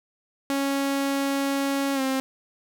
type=tone with pitch glide; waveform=sawtooth; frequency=276.4 to 265.1 Hz; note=C#4 to C4; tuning=-5 to +23 cents; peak=-19 dBFS; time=0.5-2.2 s; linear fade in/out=0 ms; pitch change=-72 cents; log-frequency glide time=1.94-2.01 s; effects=none